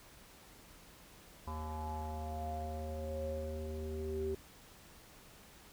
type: tone with low-pass filter sweep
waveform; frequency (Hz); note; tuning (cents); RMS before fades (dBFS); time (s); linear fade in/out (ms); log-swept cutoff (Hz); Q
square; 77.78; D#2; 0; -40; 1.47-4.35; 5; 990 to 380; 9.9
effects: pink hiss -58 dBFS RMS until 5.72 s